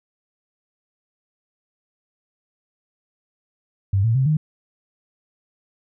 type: tone with pitch steps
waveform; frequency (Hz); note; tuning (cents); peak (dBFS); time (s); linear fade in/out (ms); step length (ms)
sine; 98 / 113.88 / 132.33 / 153.78; G2 / A#2 / C3 / D#3; 0 / -40 / +20 / -20; -15; 3.93-4.37; 5; 110
effects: none